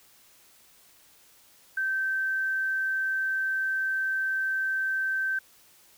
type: tone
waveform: sine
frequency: 1552 Hz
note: G6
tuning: 18 cents flat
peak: -25 dBFS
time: 1.77-5.39 s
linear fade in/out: 5 ms
effects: white hiss -58 dBFS RMS until 5.97 s